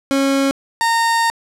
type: tone pair in turn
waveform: 30% pulse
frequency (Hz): 273.6 / 920.3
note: C#4 / A#5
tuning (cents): -23 / -22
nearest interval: octave + major sixth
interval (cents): 2101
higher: second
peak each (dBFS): -11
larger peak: neither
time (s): 0.11-0.51 / 0.81-1.3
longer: second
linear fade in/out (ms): 0
effects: low-pass 11000 Hz 12 dB/octave